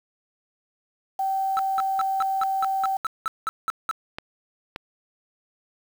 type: tone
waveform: sine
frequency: 773 Hz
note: G5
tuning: 24 cents flat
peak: -22 dBFS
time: 1.19-2.97 s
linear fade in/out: 5 ms
type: tone bursts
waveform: triangle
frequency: 1318.5 Hz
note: E6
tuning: in tune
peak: -20 dBFS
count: 12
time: 1.57-3.912 s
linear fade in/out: 0 ms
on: 21 ms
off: 190 ms
type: clicks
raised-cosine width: 0.3 ms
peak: -16 dBFS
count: 2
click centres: 4.185 / 4.761 s
effects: 7-bit